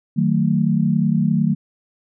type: chord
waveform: sine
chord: D# diminished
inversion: none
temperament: just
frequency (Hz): 155.56 / 186.68 / 224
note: D#3 / F#3 / A3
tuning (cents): 0 / +16 / +31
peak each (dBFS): -19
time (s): 0.16-1.55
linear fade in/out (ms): 20
effects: none